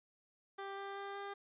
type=tone with pitch steps; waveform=15% pulse; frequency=393.4 / 395.7 / 398 / 400.3 Hz; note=G4 / G4 / G4 / G4; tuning=+6 / +16 / +26 / +36 cents; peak=-36 dBFS; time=0.58-1.34 s; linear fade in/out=10 ms; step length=190 ms; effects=resampled to 8000 Hz